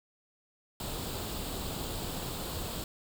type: noise with comb filter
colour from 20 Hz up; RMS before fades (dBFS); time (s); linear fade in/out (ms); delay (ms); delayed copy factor
pink; -37; 0.8-2.84; 2; 0.25; +0.55
effects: none